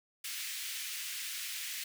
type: high-pass noise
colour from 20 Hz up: pink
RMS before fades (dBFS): -40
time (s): 0.24-1.84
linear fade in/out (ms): 5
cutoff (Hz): 2000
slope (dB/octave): 24
effects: none